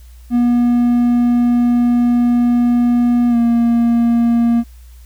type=tone with pitch glide; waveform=triangle; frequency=241.1 to 234.6 Hz; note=B3 to A#3; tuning=-41 to +11 cents; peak=-8 dBFS; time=0.3-4.64 s; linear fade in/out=50 ms; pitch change=-48 cents; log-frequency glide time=3.29-3.36 s; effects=added 60 Hz sine -36 dBFS peak until 5.05 s + white hiss -52 dBFS RMS until 5.05 s